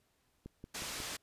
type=click train; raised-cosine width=3 ms; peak=-33 dBFS; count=4; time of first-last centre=0.46-1.002 s; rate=5.53 Hz
type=low-pass noise; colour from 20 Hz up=white; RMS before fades=-42 dBFS; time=0.74-1.17 s; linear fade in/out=10 ms; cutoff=7200 Hz; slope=12 dB/octave
effects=pink hiss -75 dBFS RMS until 1.22 s + resampled to 32000 Hz